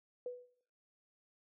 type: tone with exponential decay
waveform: sine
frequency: 493.9 Hz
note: B4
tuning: in tune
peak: -36 dBFS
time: 0.26-0.61 s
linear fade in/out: 2 ms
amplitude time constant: 76 ms
effects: noise-tail reverb RT60 0.6 s tail -18 dB re dry